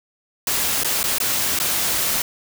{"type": "noise with dropouts", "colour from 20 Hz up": "white", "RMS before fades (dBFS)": -21, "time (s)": [0.47, 2.22], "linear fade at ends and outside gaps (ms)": 2, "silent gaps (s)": [[0.835, 0.845], [1.031, 1.039], [1.184, 1.201], [1.589, 1.599]], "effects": []}